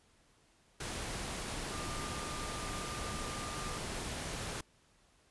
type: tone in noise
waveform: sine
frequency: 1200 Hz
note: D6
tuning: 37 cents sharp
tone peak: -45 dBFS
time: 1.71-3.78 s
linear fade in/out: 5 ms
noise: pink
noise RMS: -40 dBFS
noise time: 0.8-4.61 s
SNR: -8 dB
effects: pink hiss -68 dBFS RMS until 5.3 s + resampled to 24000 Hz